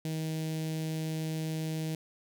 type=tone with notch filter; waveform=sawtooth; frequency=158.4 Hz; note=D#3; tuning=31 cents sharp; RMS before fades=-34 dBFS; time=0.05-1.95 s; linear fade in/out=2 ms; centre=1200 Hz; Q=0.55; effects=none